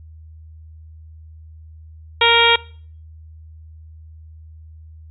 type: harmonic tone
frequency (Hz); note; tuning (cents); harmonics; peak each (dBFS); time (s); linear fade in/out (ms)
466.2; A#4; 0; 1 / 2 / 3 / 4 / 5 / 6 / 7 / 8; -19 / -17 / -21 / -23 / -18 / -23 / -17 / -22; 2.21-2.56; 5
effects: noise-tail reverb RT60 0.5 s tail -22 dB re dry + added 79 Hz sine -38 dBFS peak until 5.1 s